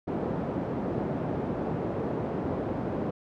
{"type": "band-pass noise", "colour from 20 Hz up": "pink", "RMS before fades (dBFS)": -31, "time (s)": [0.07, 3.11], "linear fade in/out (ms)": 10, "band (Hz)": [150, 600], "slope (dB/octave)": 12, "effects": []}